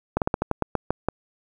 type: slowing click train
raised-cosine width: 1 ms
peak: -7 dBFS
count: 10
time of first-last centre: 0.17-1.086 s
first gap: 48 ms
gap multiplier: 1.18
effects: 8-bit